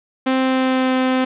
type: tone with pitch glide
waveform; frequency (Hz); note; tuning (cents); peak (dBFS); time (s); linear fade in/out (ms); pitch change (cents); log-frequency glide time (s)
sawtooth; 261.6 to 258.3; C4 to C4; 0 to -22; -11; 0.26-1.25; 10; -22; 0.38-0.94
effects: resampled to 8000 Hz + 7-bit